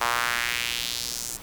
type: tone with high-pass filter sweep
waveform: sawtooth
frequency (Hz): 119.8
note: A#2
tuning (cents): +48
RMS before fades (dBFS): -28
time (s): 0.01-1.37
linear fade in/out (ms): 5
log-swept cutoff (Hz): 980 to 7600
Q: 1.9
effects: pink hiss -43 dBFS RMS until 1.42 s